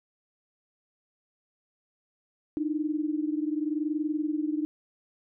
sine tone pair together, 299.2 / 320 Hz, D4 / D#4, +32 / +49 cents, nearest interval minor second, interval 117 cents, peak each -28 / -31 dBFS, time 2.57-4.65 s, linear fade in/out 0 ms, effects none

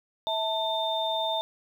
sine tone cluster, 651 / 888 / 3610 Hz, E5 / A5 / A7, -22 / +16 / +44 cents, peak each -30 dBFS, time 0.27-1.41 s, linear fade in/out 0 ms, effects 9-bit

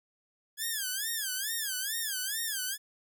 5% pulse tone with vibrato, 1661.2 Hz, G#6, in tune, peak -21 dBFS, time 0.57-2.78 s, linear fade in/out 50 ms, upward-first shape sine, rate 2.3 Hz, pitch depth 190 cents each way, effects none

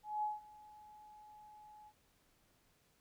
sine tone with ADSR envelope, 846 Hz, G#5, 32 cents sharp, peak -33 dBFS, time 0.03-1.93 s, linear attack 200 ms, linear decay 170 ms, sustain -22 dB, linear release 58 ms, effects pink hiss -73 dBFS RMS until 3 s

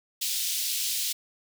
pink high-pass noise, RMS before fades -29 dBFS, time 0.21-1.13 s, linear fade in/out 10 ms, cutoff 3200 Hz, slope 24 dB/octave, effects none

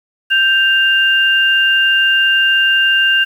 sine tone pair together, 1567 / 2797 Hz, G6 / F7, -1 / +2 cents, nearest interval minor seventh, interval 1003 cents, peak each -12 dBFS, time 0.3-3.25 s, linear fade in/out 20 ms, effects 7-bit

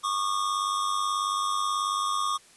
square tone pair together, 1108.7 / 1207.1 Hz, C#6 / D6, 0 / +47 cents, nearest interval minor second, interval 147 cents, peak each -29 / -29 dBFS, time 0.03-2.38 s, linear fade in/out 20 ms, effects white hiss -55 dBFS RMS until 2.56 s + resampled to 24000 Hz

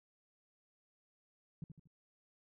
sine tone with echo, 156.9 Hz, D#3, 15 cents sharp, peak -40 dBFS, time 1.62-1.64 s, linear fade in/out 2 ms, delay 78 ms, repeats 3, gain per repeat -7 dB, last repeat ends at 1.874 s, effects none

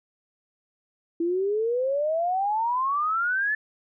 sine exponential sweep, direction up, 329.6 to 1760 Hz, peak -22 dBFS, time 1.2-3.55 s, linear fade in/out 5 ms, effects none

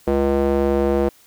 square tone with band-pass filter, 69.3 Hz, C#2, in tune, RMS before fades -18 dBFS, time 0.07-1.09 s, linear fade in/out 5 ms, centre 450 Hz, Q 1.9, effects white hiss -52 dBFS RMS until 1.26 s

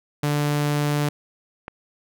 sawtooth tone, 146.83 Hz, D3, in tune, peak -16 dBFS, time 0.23-1.09 s, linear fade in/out 5 ms
click, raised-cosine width 0.5 ms, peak -18 dBFS, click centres 1.681 s
effects none

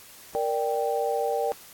sine chord, G minor, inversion first, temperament equal, 466.2 / 587.3 / 784 Hz, Bb4 / D5 / G5, 0 / 0 / 0 cents, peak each -27 / -29 / -28 dBFS, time 0.35-1.52 s, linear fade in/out 0 ms, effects white hiss -48 dBFS RMS until 1.73 s + AAC 64 kbps

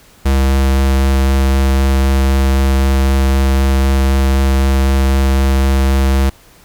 square tone with vibrato, 67.2 Hz, C2, 47 cents sharp, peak -10 dBFS, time 0.25-6.3 s, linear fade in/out 10 ms, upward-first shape sine, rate 3.9 Hz, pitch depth 8 cents each way, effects pink hiss -45 dBFS RMS until 6.64 s

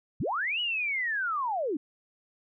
sine linear two-way sweep, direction up then down, 69.3 to 2960 to 260.5 Hz, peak -27 dBFS, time 0.2-1.77 s, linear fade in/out 5 ms, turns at 0.6 s, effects none

